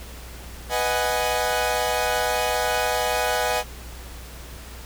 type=chord; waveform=sawtooth; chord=G# minor seventh; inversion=first; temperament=equal; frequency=493.9 / 622.3 / 740 / 830.6 Hz; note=B4 / D#5 / F#5 / G#5; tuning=0 / 0 / 0 / 0 cents; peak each=-23 dBFS; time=0.69-3.64 s; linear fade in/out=50 ms; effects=added 60 Hz sine -38 dBFS peak until 4.85 s + pink hiss -42 dBFS RMS until 4.85 s